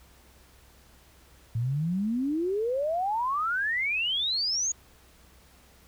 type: exponential sweep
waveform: sine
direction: up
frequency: 110 to 6800 Hz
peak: -25 dBFS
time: 1.55-4.72 s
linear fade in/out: 5 ms
effects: added 64 Hz sine -58 dBFS peak until 5.87 s + pink hiss -58 dBFS RMS until 5.87 s